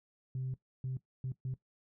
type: tone bursts at uneven times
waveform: sine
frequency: 130 Hz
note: C3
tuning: 11 cents flat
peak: -33 dBFS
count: 4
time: 0.35-0.54 / 0.84-0.97 / 1.24-1.32 / 1.45-1.54 s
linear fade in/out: 2 ms
effects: noise-tail reverb RT60 0.1 s tail -17 dB re dry + tanh soft clip ceiling -31 dBFS